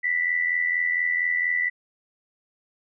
sine tone with amplitude modulation, 1975.5 Hz, B6, in tune, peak -18 dBFS, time 0.03-1.7 s, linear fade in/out 20 ms, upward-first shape sine, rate 84.3 Hz, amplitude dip 65%, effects none

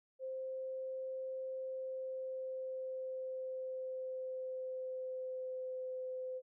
sine tone with pitch glide, 523 to 513.1 Hz, C5 to C5, -1 to -34 cents, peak -39 dBFS, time 0.19-6.42 s, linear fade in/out 50 ms, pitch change -33 cents, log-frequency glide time 1.55-6.02 s, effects none

